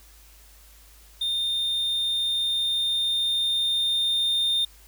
triangle tone with level ramp, 3633 Hz, A#7, 45 cents flat, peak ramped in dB -22 to -19 dBFS, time 1.21-4.65 s, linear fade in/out 5 ms, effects added 52 Hz sine -51 dBFS peak until 4.87 s + white hiss -54 dBFS RMS until 4.87 s

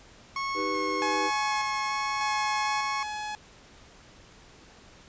30% pulse tone with vibrato, 1093 Hz, C#6, 25 cents flat, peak -26 dBFS, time 0.36-3.03 s, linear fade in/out 2 ms, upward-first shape square, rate 1.3 Hz, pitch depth 8 cents each way
triangle chord, Eb augmented, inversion none, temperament equal, 311.1 / 392 / 493.9 Hz, Eb4 / G4 / B4, 0 / 0 / 0 cents, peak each -32 dBFS, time 0.54-1.31 s, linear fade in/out 50 ms
sawtooth tone with tremolo, 845 Hz, G#5, 30 cents sharp, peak -24 dBFS, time 1.02-3.35 s, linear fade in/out 0 ms, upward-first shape square, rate 0.84 Hz, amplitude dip 40%
effects pink hiss -53 dBFS RMS until 5.08 s + resampled to 16000 Hz

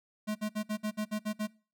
square tone bursts, 212.9 Hz, G#3, 43 cents sharp, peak -31 dBFS, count 9, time 0.27-1.474 s, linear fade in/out 20 ms, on 84 ms, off 56 ms, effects noise-tail reverb RT60 0.4 s tail -24 dB re dry

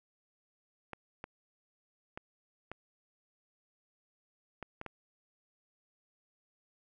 clicks, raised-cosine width 0.5 ms, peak -26 dBFS, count 7, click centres 0.933 / 1.241 / 2.175 / 2.716 / 4.627 / 4.814 / 4.863 s, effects none

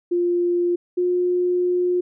sine tone pair in turn, 350 / 357.8 Hz, F4 / F4, +4 / +42 cents, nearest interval unison, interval 38 cents, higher second, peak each -17 dBFS, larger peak neither, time 0.11-0.76 / 0.97-2.01 s, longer second, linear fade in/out 10 ms, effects none

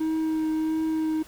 triangle tone with vibrato, 315.9 Hz, D#4, 26 cents sharp, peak -21 dBFS, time 0-1.23 s, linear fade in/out 10 ms, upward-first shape triangle, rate 1.5 Hz, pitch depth 13 cents each way, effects pink hiss -49 dBFS RMS until 1.27 s

